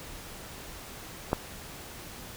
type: clicks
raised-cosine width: 1 ms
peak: -29 / -10 dBFS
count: 2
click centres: 1.318 / 1.331 s
effects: pink hiss -44 dBFS RMS until 2.36 s